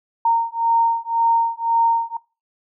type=beating tone pair; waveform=sine; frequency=921 / 922.9 Hz; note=A#5 / A#5; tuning=-21 / -18 cents; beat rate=1.9 Hz; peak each=-19 / -19 dBFS; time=0.25-2.17 s; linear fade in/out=5 ms; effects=noise-tail reverb RT60 0.3 s tail -22 dB re dry